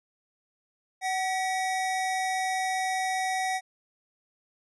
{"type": "tone pair together", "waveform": "square", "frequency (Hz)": [752.5, 1935], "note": ["F#5", "B6"], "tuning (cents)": [29, -36], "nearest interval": "octave + major third", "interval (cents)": 1635, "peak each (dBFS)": [-28, -34], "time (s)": [1.01, 3.61], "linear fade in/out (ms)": 50, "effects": ["resampled to 24000 Hz"]}